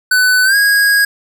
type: tone with pitch glide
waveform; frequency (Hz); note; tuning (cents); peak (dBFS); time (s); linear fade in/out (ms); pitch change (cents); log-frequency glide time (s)
square; 1500 to 1645.2; F#6 to G#6; +23 to -17; -9; 0.11-1.05; 5; +160; 0.44-0.56
effects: none